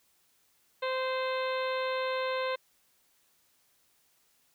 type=harmonic tone; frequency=519 Hz; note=C5; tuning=14 cents flat; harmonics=1 / 2 / 3 / 4 / 5 / 6 / 7 / 8; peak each=-31 / -35 / -40 / -41 / -43 / -48 / -44 / -47 dBFS; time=0.82-2.56 s; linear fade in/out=10 ms; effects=white hiss -69 dBFS RMS until 4.54 s